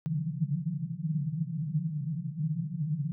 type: band-pass noise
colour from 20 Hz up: white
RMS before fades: -32 dBFS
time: 0.06-3.12 s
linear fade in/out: 0 ms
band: 140 to 170 Hz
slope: 96 dB/octave
effects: none